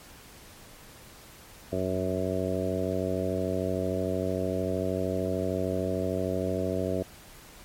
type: harmonic tone with a mistuned harmonic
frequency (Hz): 93.2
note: F#2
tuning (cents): +13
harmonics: 1 / 2 / 3 / 4 / 5 / 6 / 7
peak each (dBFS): -34 / -34 / -34 / -34 / -34 / -34 / -34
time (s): 1.72-7.03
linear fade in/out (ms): 5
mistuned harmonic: 1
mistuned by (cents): -29
effects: pink hiss -50 dBFS RMS until 7.64 s + MP3 64 kbps